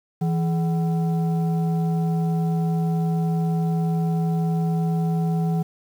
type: tone with frequency modulation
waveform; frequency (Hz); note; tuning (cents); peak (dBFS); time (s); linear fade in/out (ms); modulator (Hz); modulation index
sine; 164.81; E3; 0; -19; 0.21-5.63; 10; 587; 0.42
effects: 8-bit